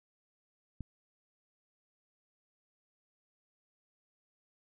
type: click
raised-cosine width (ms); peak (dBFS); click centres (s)
5; -28; 0.807
effects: none